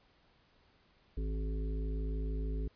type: harmonic tone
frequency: 53.2 Hz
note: G#1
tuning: 42 cents sharp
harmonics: 1 / 3 / 5 / 7 / 8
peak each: -33 / -45 / -46 / -51 / -48 dBFS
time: 1.17-2.68 s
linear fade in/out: 5 ms
effects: pink hiss -68 dBFS RMS until 2.75 s + resampled to 11025 Hz